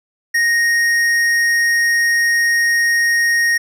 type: tone with tanh clipping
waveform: sine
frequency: 1864.7 Hz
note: A#6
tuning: in tune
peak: -14 dBFS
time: 0.34-3.58 s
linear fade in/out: 10 ms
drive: 13 dB
effects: none